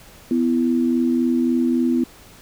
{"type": "tone pair together", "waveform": "sine", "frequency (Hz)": [249.7, 333.3], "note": ["B3", "E4"], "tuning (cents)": [19, 19], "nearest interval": "perfect fourth", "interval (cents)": 500, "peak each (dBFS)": [-17, -21], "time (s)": [0.31, 2.04], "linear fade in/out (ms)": 2, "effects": ["pink hiss -46 dBFS RMS until 2.41 s"]}